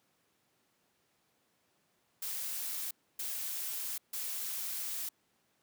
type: noise bursts at uneven times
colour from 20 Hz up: blue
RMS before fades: -38 dBFS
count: 3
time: 2.22-2.91 / 3.19-3.98 / 4.13-5.09 s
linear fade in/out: 5 ms
effects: pink hiss -74 dBFS RMS until 5.62 s + high-pass 150 Hz 12 dB/octave